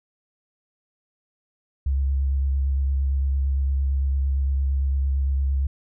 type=tone with vibrato; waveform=sine; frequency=68.1 Hz; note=C#2; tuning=30 cents flat; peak=-19 dBFS; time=1.86-5.67 s; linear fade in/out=5 ms; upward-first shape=sine; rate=8.8 Hz; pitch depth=23 cents each way; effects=none